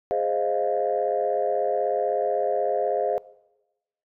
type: chord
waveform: sine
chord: F minor seventh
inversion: first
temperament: equal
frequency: 415.3 / 523.3 / 622.3 / 698.5 Hz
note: Ab4 / C5 / Eb5 / F5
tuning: 0 / 0 / 0 / 0 cents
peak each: -27 / -26 / -26 / -26 dBFS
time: 0.11-3.18 s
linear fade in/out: 0 ms
effects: noise-tail reverb RT60 1.0 s tail -21 dB re dry + tanh soft clip ceiling -13 dBFS